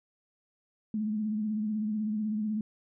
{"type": "tone with vibrato", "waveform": "sine", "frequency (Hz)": 213.9, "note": "A3", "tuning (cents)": -49, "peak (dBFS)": -28, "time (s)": [0.94, 2.61], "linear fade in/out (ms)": 2, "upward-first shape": "triangle", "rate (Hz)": 16, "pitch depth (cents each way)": 61, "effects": []}